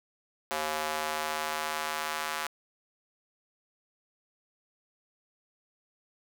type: tone with high-pass filter sweep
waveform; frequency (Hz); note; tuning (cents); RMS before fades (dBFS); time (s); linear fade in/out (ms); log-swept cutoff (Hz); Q
square; 77.2; D#2; -13; -33; 0.51-2.47; 0; 670 to 1100; 1.2
effects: 9-bit